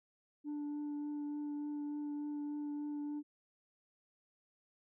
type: tone with vibrato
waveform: sine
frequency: 293.7 Hz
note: D4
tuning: in tune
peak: -35 dBFS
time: 0.44-3.23 s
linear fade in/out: 50 ms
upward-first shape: triangle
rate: 3.4 Hz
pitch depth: 12 cents each way
effects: tanh soft clip ceiling -37 dBFS